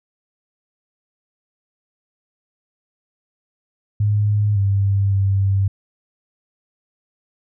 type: tone with pitch steps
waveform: sine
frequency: 104.2 / 99 / 97.8 Hz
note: G#2 / G2 / G2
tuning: +6 / +18 / -4 cents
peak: -14 dBFS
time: 4-5.68 s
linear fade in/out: 5 ms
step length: 560 ms
effects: none